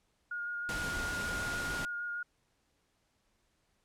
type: tone with vibrato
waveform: sine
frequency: 1427 Hz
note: F6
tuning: 37 cents sharp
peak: -35 dBFS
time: 0.31-2.23 s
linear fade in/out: 5 ms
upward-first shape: square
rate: 6.5 Hz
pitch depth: 10 cents each way
type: noise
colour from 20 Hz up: pink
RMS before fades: -39 dBFS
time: 0.69-1.85 s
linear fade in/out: 0 ms
effects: pink hiss -75 dBFS RMS until 3.84 s + low-pass 10000 Hz 12 dB/octave